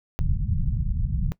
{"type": "low-pass noise", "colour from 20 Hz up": "pink", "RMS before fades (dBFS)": -24, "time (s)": [0.19, 1.32], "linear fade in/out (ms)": 0, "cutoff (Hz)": 180, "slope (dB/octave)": 48, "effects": ["noise-tail reverb RT60 0.1 s tail -20 dB re dry"]}